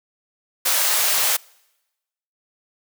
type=high-pass noise; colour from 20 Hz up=white; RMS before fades=-19 dBFS; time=0.65-1.37 s; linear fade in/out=10 ms; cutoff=500 Hz; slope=24 dB/octave; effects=noise-tail reverb RT60 1.0 s tail -26 dB re dry